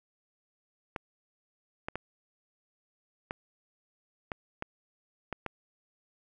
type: clicks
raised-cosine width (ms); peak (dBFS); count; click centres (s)
0.5; -19; 8; 0.962 / 1.885 / 1.956 / 3.309 / 4.318 / 4.624 / 5.327 / 5.463
effects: none